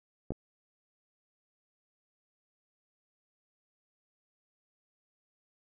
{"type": "clicks", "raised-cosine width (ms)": 2, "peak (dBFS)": [-20, -26], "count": 2, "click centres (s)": [0.306, 0.32], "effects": []}